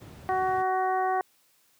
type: noise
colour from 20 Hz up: brown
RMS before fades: -41 dBFS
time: 0-0.63 s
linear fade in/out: 20 ms
type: harmonic tone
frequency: 374.5 Hz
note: F#4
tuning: 21 cents sharp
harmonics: 1 / 2 / 3 / 4 / 5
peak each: -31 / -25 / -32 / -38 / -38 dBFS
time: 0.29-1.21 s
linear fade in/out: 0 ms
effects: white hiss -65 dBFS RMS until 1.79 s + high-pass 100 Hz 12 dB/octave